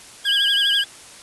sine tone with vibrato, 3168 Hz, G7, 18 cents sharp, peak -16 dBFS, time 0.24-0.85 s, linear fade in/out 50 ms, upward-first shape triangle, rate 12 Hz, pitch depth 160 cents each way
square tone, 1623 Hz, G#6, 40 cents flat, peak -24 dBFS, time 0.25-0.84 s, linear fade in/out 5 ms
effects white hiss -42 dBFS RMS until 1.22 s + resampled to 24000 Hz

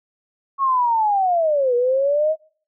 sine linear two-way sweep, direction down then up, 1108.7 to 477.3 to 639 Hz, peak -15 dBFS, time 0.58-2.36 s, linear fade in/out 50 ms, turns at 1.75 s, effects noise-tail reverb RT60 0.5 s tail -26 dB re dry

